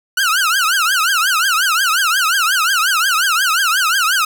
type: tone with vibrato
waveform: sawtooth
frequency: 1425 Hz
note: F6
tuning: 34 cents sharp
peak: -9 dBFS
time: 0.17-4.25 s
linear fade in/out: 5 ms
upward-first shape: triangle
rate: 5.6 Hz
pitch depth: 260 cents each way
effects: none